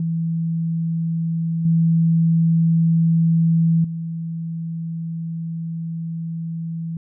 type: tone with level steps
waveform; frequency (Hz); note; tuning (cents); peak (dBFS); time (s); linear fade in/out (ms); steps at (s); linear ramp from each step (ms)
sine; 164.81; E3; 0; -19 / -13 / -24; 0-6.97; 2; 1.65 / 3.84; 5
effects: none